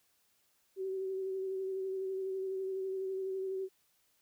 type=tone with vibrato; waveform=sine; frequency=381.4 Hz; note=G4; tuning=47 cents flat; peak=-34 dBFS; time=0.76-3.69 s; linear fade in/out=50 ms; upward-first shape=sine; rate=12 Hz; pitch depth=22 cents each way; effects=white hiss -73 dBFS RMS until 4.21 s